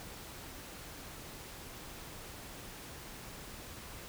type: silence
effects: pink hiss -48 dBFS RMS until 4.08 s

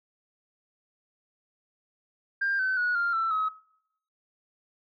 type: tone with pitch steps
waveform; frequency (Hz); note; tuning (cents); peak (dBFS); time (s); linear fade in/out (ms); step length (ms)
sine; 1595 / 1525.6 / 1459.2 / 1395.8 / 1335 / 1277; G6 / G6 / F#6 / F6 / E6 / D#6; +30 / -47 / -24 / -1 / +22 / +45; -23; 2.41-3.49; 10; 180
effects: noise-tail reverb RT60 0.7 s tail -21 dB re dry + tanh soft clip ceiling -20 dBFS

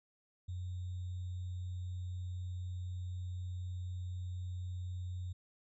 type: tone with sample-and-hold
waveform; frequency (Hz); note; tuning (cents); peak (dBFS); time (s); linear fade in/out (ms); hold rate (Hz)
sine; 90.4; F#2; -40; -38; 0.48-5.33; 10; 3675
effects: resampled to 22050 Hz

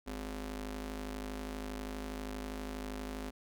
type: ring-modulated tone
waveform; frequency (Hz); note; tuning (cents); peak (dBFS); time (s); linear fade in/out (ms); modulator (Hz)
sawtooth; 155.56; D#3; 0; -32; 0.06-3.31; 20; 104
effects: none

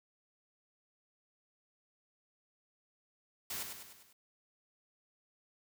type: noise with echo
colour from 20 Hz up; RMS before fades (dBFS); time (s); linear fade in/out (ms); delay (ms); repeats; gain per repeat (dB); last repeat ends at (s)
white; -40; 3.5-3.63; 5; 100; 5; -5; 4.13
effects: none

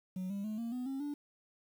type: tone with pitch steps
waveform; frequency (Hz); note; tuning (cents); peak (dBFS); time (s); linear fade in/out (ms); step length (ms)
sine; 185.1 / 199.53 / 215.1 / 231.9 / 249.9 / 269.4 / 290.5; F#3 / G3 / A3 / A#3 / B3 / C#4 / D4; +1 / +31 / -39 / -9 / +21 / -49 / -19; -33; 0.16-1.14; 5; 140
effects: tanh soft clip ceiling -35 dBFS + 10-bit

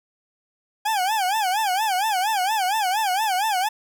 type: tone with vibrato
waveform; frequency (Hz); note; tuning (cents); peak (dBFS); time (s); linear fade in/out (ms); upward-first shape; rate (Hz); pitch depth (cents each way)
40% pulse; 804; G5; +44; -19; 0.85-3.69; 10; sine; 4.3; 180
effects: none

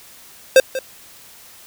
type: tone with echo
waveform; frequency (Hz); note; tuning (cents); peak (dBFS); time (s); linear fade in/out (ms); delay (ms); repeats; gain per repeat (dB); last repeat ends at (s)
square; 525; C5; +6; -6; 0.56-0.6; 2; 190; 1; -15; 0.79
effects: white hiss -44 dBFS RMS until 1.66 s

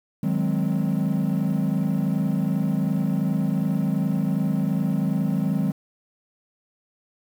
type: chord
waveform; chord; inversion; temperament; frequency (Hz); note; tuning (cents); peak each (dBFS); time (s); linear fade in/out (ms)
triangle; Ab dominant seventh; second; equal; 155.56 / 185 / 207.7 / 261.6; Eb3 / Gb3 / Ab3 / C4; 0 / 0 / 0 / 0; -23 / -22 / -23 / -26; 0.23-5.72; 5
effects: tanh soft clip ceiling -13 dBFS + 8-bit

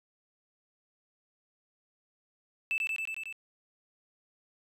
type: tone with echo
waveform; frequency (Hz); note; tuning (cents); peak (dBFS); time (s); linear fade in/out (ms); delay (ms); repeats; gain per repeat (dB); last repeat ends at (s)
triangle; 2637; E7; 0; -24; 2.71-2.78; 0; 91; 6; -2; 3.326
effects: tanh soft clip ceiling -24 dBFS

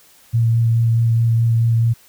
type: tone with vibrato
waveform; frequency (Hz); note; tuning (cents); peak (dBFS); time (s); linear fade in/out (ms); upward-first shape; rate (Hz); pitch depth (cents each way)
sine; 115.3; A#2; -19; -12; 0.33-1.94; 20; sine; 4.7; 13
effects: white hiss -50 dBFS RMS until 2.08 s

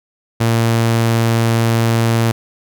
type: tone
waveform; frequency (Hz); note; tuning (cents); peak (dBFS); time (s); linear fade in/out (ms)
sawtooth; 114.9; A#2; -25; -8; 0.4-2.32; 10
effects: none

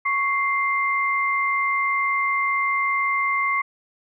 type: tone pair together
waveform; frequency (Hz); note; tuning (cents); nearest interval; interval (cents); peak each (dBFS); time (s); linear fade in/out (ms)
sine; 1108.7 / 2093; C#6 / C7; 0 / 0; major seventh; 1100; -22; 0.05-3.62; 10
effects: none

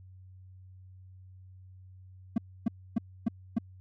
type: tone bursts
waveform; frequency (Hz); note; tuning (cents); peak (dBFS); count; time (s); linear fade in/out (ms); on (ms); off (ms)
triangle; 226.3; A3; +49; -21; 5; 2.36-3.585; 5; 21; 280
effects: added 93 Hz sine -49 dBFS peak until 3.8 s

